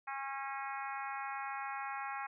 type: harmonic tone with a mistuned harmonic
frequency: 272.6 Hz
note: C#4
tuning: 29 cents flat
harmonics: 3 / 4 / 5 / 6 / 7 / 8 / 9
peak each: -42 / -44 / -46 / -48 / -49 / -50 / -51 dBFS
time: 0.07-2.27 s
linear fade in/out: 10 ms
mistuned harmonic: 9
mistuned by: +17 cents
effects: none